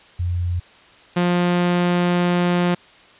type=tone pair in turn; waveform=sine / sawtooth; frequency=88 / 176.39 Hz; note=F2 / F3; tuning=+14 / +18 cents; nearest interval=octave; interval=1204 cents; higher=second; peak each=-19 / -12 dBFS; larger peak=second; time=0.19-0.6 / 1.16-2.75 s; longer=second; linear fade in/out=10 ms; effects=white hiss -48 dBFS RMS until 3.19 s + resampled to 8000 Hz